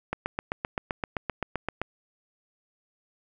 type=click train; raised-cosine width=0.5 ms; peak=-13 dBFS; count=14; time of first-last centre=0.13-1.816 s; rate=7.71 Hz; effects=none